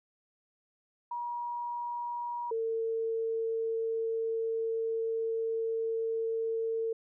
sine tone pair in turn, 957 / 451.6 Hz, A#5 / A4, +45 / +45 cents, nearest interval octave + minor second, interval 1300 cents, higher first, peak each -33 / -29 dBFS, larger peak second, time 1.11-2.51 / 2.51-6.93 s, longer second, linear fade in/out 5 ms, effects none

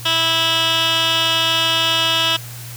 15% pulse tone with band-pass filter, 327.4 Hz, E4, 12 cents flat, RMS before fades -17 dBFS, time 0.05-2.37 s, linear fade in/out 10 ms, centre 3100 Hz, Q 2.3, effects added 119 Hz sine -32 dBFS peak until 2.76 s + white hiss -36 dBFS RMS until 2.76 s

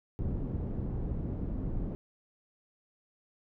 pink low-pass noise, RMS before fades -34 dBFS, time 0.19-1.95 s, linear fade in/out 0 ms, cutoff 290 Hz, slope 12 dB/octave, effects none

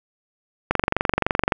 click train, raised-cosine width 0.5 ms, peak -3 dBFS, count 20, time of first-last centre 0.71-1.522 s, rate 23.4 Hz, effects none

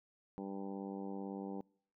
harmonic tone, 98 Hz, G2, in tune, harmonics 2 / 3 / 4 / 5 / 6 / 7 / 8 / 9 / 10, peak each -44 / -46 / -49 / -50 / -57 / -63 / -52 / -57 / -64 dBFS, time 0.38-1.61 s, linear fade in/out 0 ms, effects noise-tail reverb RT60 0.6 s tail -26 dB re dry

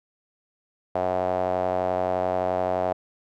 sawtooth tone with band-pass filter, 91.6 Hz, F#2, 17 cents flat, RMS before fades -25 dBFS, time 0.95-2.93 s, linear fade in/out 5 ms, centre 670 Hz, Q 4.7, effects none

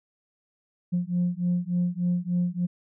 sine beating tone pair, 175.2 / 178.6 Hz, F3 / F3, +6 / +39 cents, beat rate 3.4 Hz, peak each -25 dBFS, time 0.92-2.67 s, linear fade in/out 20 ms, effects tanh soft clip ceiling -18 dBFS

